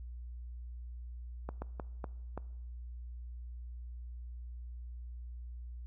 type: slowing click train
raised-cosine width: 1 ms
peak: -25 dBFS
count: 5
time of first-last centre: 1.49-2.376 s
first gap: 130 ms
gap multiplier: 1.37
effects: noise-tail reverb RT60 0.9 s tail -21 dB re dry + added 60 Hz sine -42 dBFS peak until 5.86 s